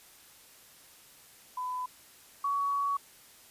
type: tone pair in turn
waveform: sine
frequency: 1003 / 1125.8 Hz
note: B5 / C#6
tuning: +26 / +26 cents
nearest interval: major second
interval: 200 cents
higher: second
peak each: -32 / -27 dBFS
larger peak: second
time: 1.57-1.86 / 2.44-2.97 s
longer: second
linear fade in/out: 5 ms
effects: white hiss -56 dBFS RMS until 3.5 s + resampled to 32000 Hz